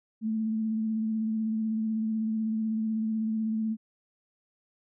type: tone with vibrato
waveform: sine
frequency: 220 Hz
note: A3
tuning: in tune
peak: -26 dBFS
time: 0.21-3.77 s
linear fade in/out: 50 ms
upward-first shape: sine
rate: 16 Hz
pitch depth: 24 cents each way
effects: none